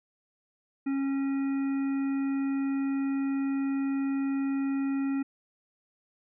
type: harmonic tone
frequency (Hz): 273.7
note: C#4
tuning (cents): -22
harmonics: 1 / 3 / 5 / 7 / 9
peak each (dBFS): -26 / -47 / -46 / -49 / -49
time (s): 0.86-5.23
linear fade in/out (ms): 10
effects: none